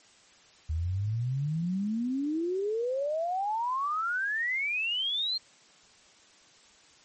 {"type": "exponential sweep", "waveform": "sine", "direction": "up", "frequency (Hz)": [76, 4244], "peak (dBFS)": -27, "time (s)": [0.69, 5.38], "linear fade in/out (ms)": 10, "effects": ["white hiss -58 dBFS RMS until 7.04 s", "MP3 32 kbps"]}